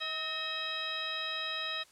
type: harmonic tone with a mistuned harmonic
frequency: 639 Hz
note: D#5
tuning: 46 cents sharp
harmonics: 1 / 2 / 3 / 4 / 5 / 6 / 8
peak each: -46 / -42 / -41 / -42 / -43 / -37 / -46 dBFS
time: 0-1.84 s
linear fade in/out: 20 ms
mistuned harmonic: 3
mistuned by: -69 cents
effects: white hiss -61 dBFS RMS until 1.91 s + low-pass 9000 Hz 12 dB/octave